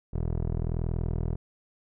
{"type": "tone with low-pass filter", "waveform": "15% pulse", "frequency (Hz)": 40.89, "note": "E1", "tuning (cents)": -13, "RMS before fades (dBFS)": -29, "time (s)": [0.13, 1.36], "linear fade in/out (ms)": 10, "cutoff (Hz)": 560, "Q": 0.59, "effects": []}